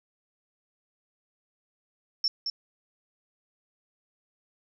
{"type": "tone with echo", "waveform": "sine", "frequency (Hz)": 5400, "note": "E8", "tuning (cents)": 41, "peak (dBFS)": -22, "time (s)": [2.24, 2.28], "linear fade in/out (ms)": 2, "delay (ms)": 220, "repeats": 1, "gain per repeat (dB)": -6, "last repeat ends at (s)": 2.5, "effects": []}